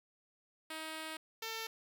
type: tone pair in turn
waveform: 5% pulse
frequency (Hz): 316.4 / 448.5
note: D#4 / A4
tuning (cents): +29 / +33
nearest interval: tritone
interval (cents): 604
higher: second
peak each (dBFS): -30 / -28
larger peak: second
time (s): 0.7-1.17 / 1.42-1.67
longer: first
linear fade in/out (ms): 5
effects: none